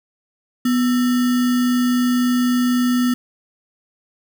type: tone with sample-and-hold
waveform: sine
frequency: 246.9 Hz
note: B3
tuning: in tune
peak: -14 dBFS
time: 0.65-3.14 s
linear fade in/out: 5 ms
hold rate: 1575 Hz
effects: none